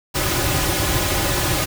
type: noise with comb filter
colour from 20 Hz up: pink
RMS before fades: -20 dBFS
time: 0.14-1.66 s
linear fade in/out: 20 ms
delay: 4.4 ms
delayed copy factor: -0.75
effects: none